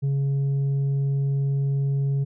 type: tone with tanh clipping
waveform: sine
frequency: 138.59 Hz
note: C#3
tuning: in tune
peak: -21 dBFS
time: 0.02-2.25 s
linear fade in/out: 20 ms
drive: 3 dB
effects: none

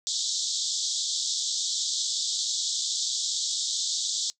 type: band-pass noise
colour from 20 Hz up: pink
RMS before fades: -29 dBFS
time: 0.07-4.3 s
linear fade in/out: 0 ms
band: 3400 to 7800 Hz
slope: 96 dB/octave
effects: noise-tail reverb RT60 0.1 s tail -20 dB re dry

